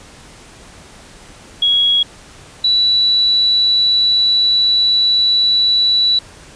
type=tone pair in turn; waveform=sine; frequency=3322 / 3944 Hz; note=G#7 / B7; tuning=0 / -3 cents; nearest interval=minor third; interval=297 cents; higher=second; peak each=-10 dBFS; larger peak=neither; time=1.62-2.03 / 2.64-6.19 s; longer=second; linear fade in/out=5 ms; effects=pink hiss -40 dBFS RMS until 6.55 s + resampled to 22050 Hz